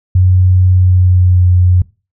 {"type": "tone with pitch glide", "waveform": "sine", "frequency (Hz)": [91.9, 90.11], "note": ["F#2", "F#2"], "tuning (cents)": [-11, -45], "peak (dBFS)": -5, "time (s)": [0.15, 1.82], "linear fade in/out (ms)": 5, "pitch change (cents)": -34, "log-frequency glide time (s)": [0.71, 1.47], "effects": ["noise-tail reverb RT60 0.3 s tail -21 dB re dry"]}